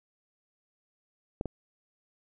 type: clicks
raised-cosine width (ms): 2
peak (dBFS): -18 / -20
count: 2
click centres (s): 1.411 / 1.457
effects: none